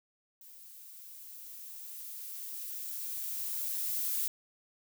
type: noise with level ramp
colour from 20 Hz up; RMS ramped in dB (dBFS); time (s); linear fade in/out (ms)
violet; -53 to -32; 0.41-4.28; 2
effects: none